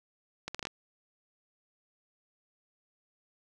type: accelerating click train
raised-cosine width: 0.2 ms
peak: -19 dBFS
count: 6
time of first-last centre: 0.48-0.67 s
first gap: 66 ms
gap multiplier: 0.72
effects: none